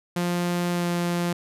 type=tone with pitch glide; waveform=sawtooth; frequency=175.3 to 173.79 Hz; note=F3 to F3; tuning=+7 to -8 cents; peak=-19 dBFS; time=0.16-1.33 s; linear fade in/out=5 ms; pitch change=-15 cents; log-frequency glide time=0.73-0.86 s; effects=resampled to 32000 Hz